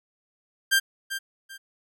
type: tone with echo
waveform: sawtooth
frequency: 1585 Hz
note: G6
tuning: 19 cents sharp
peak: -14 dBFS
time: 0.71-0.8 s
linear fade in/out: 20 ms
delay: 390 ms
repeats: 2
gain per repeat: -11 dB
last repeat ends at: 1.58 s
effects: none